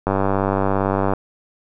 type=click train; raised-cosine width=1 ms; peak=-5 dBFS; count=105; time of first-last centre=0.07-1.136 s; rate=97.6 Hz; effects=none